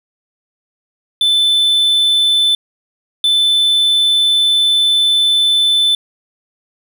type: tone bursts at uneven times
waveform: triangle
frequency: 3520 Hz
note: A7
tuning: in tune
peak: -8 dBFS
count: 2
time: 1.21-2.55 / 3.24-5.95 s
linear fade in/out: 2 ms
effects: none